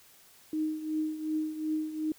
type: tone with tremolo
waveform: sine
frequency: 310.8 Hz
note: D#4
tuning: 2 cents flat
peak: -26 dBFS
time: 0.53-2.12 s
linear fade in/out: 2 ms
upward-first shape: triangle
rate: 2.7 Hz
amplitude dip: 75%
effects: white hiss -58 dBFS RMS until 2.18 s